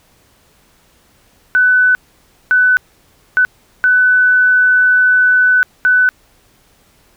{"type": "tone bursts at uneven times", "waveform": "sine", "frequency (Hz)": 1499, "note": "F#6", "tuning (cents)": 22, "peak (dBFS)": -7, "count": 5, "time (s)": [[1.55, 1.95], [2.51, 2.77], [3.37, 3.45], [3.84, 5.63], [5.85, 6.09]], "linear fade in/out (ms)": 0, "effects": ["pink hiss -52 dBFS RMS until 7.16 s"]}